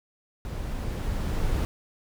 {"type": "noise with level ramp", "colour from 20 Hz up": "brown", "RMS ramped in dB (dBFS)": [-33, -25], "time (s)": [0.45, 1.65], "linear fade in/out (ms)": 0, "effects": []}